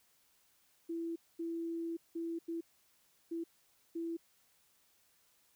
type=tone bursts at uneven times; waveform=sine; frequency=333.2 Hz; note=E4; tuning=19 cents sharp; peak=-36 dBFS; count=6; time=0.89-1.16 / 1.39-1.97 / 2.15-2.39 / 2.48-2.61 / 3.31-3.44 / 3.95-4.17 s; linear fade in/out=10 ms; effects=white hiss -71 dBFS RMS until 5.55 s